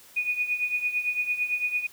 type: tone with tremolo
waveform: sine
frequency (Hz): 2469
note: D#7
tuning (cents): -14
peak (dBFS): -21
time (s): 0.16-1.87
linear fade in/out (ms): 10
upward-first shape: triangle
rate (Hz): 8.9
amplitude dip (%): 80
effects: white hiss -52 dBFS RMS until 1.92 s